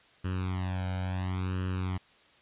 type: tone with flanger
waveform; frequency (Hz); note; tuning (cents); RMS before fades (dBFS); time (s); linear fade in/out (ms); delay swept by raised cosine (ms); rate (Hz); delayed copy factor
sawtooth; 92.5; F#2; 0; -32; 0.24-1.98; 10; 0.69 to 1.32; 0.72; +0.9
effects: white hiss -60 dBFS RMS until 2.41 s + resampled to 8000 Hz